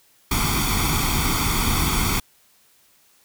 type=noise with comb filter; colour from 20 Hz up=pink; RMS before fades=-21 dBFS; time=0.31-2.2 s; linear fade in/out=5 ms; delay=0.88 ms; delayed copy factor=+0.8; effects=white hiss -58 dBFS RMS until 3.24 s